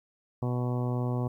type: harmonic tone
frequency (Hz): 123.47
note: B2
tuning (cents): 0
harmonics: 1 / 2 / 3 / 4 / 5 / 6 / 7 / 8 / 9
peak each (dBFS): -28 / -34 / -38 / -40 / -42 / -44 / -45 / -46 / -47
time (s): 0.42-1.28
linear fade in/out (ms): 5
effects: 11-bit